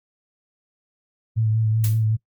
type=tone with vibrato; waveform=sine; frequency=110.3 Hz; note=A2; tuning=5 cents sharp; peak=-17 dBFS; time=1.36-2.17 s; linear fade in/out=20 ms; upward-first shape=sine; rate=5.3 Hz; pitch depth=27 cents each way
type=noise with exponential decay; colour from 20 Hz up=blue; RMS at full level=-26 dBFS; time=1.84-2.05 s; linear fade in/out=0 ms; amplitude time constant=44 ms
effects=noise-tail reverb RT60 0.1 s tail -24 dB re dry + Opus 48 kbps